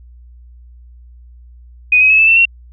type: tone with pitch steps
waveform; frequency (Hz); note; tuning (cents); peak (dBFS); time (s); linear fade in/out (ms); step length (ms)
sine; 2489 / 2535 / 2583 / 2631 / 2680 / 2730; D#7 / D#7 / E7 / E7 / E7 / F7; 0 / +32 / -36 / -4 / +28 / -40; -6; 1.92-2.454; 5; 89
effects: added 60 Hz sine -37 dBFS peak until 2.72 s